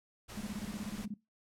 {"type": "noise", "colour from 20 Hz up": "pink", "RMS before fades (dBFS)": -47, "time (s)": [0.28, 1.06], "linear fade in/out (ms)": 20}
{"type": "tone bursts", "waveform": "sine", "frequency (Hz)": 210, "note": "G#3", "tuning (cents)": 19, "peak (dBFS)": -36, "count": 13, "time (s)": [0.37, 1.141], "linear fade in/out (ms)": 5, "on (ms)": 39, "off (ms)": 22}
{"effects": ["noise-tail reverb RT60 0.2 s tail -19 dB re dry", "low-pass 12000 Hz 12 dB/octave"]}